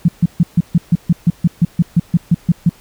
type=tone bursts; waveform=sine; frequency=170 Hz; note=F3; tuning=46 cents flat; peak=-6 dBFS; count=16; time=0.05-2.694 s; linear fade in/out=5 ms; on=34 ms; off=140 ms; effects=pink hiss -46 dBFS RMS until 2.8 s